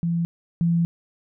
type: tone pair in turn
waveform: sine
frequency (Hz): 169.2 / 169.2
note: E3 / E3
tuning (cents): +45 / +45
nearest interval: unison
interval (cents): 0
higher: neither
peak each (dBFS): -20 / -17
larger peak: second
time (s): 0.03-0.25 / 0.61-0.85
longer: second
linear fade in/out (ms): 0
effects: none